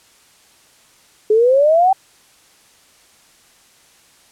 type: exponential sweep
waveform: sine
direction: up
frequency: 418.6 to 784 Hz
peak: -9 dBFS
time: 1.3-1.93 s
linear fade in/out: 5 ms
effects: white hiss -51 dBFS RMS until 4.31 s + low-pass 10000 Hz 12 dB/octave